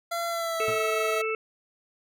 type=tone with pitch glide; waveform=25% pulse; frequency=681 to 647.6 Hz; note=F5 to E5; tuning=-44 to -31 cents; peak=-24 dBFS; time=0.11-1.22 s; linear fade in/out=10 ms; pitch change=-87 cents; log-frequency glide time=0.28-0.71 s
type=harmonic tone; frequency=440 Hz; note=A4; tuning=in tune; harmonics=1 / 3 / 5 / 6; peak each=-28 / -33 / -36 / -33 dBFS; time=0.6-1.35 s; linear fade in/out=2 ms
type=tone with exponential decay; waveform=sawtooth; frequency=116.54 Hz; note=A#2; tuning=in tune; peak=-29 dBFS; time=0.68-0.86 s; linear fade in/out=0 ms; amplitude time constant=37 ms
effects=none